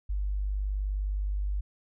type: tone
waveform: sine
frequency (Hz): 49.67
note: G1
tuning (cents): +24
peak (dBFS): -27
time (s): 0.09-1.61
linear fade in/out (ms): 10
effects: none